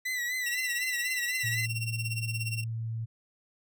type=tone with vibrato; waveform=40% pulse; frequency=1975.5 Hz; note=B6; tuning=in tune; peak=-29 dBFS; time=0.05-1.66 s; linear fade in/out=10 ms; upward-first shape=sine; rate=4 Hz; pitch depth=59 cents each way
type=tone with tremolo; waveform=sawtooth; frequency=2731 Hz; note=F7; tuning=39 cents flat; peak=-28 dBFS; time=0.46-2.64 s; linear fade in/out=5 ms; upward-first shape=sine; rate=17 Hz; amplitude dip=85%
type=tone with pitch glide; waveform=sine; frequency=115.2 to 113.22 Hz; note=A#2 to A2; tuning=-20 to +50 cents; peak=-31 dBFS; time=1.43-3.06 s; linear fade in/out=20 ms; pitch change=-30 cents; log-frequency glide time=1.86-2.86 s
effects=none